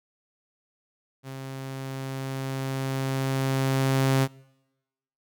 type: tone with level ramp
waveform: sawtooth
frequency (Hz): 133.9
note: C3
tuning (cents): +40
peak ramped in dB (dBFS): -32 to -15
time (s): 1.23-4.28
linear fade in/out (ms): 50
effects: noise-tail reverb RT60 1.0 s tail -25 dB re dry